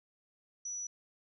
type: tone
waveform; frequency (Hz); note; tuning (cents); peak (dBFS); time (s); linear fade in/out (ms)
sine; 5900; F#8; -6; -37; 0.65-0.87; 5
effects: none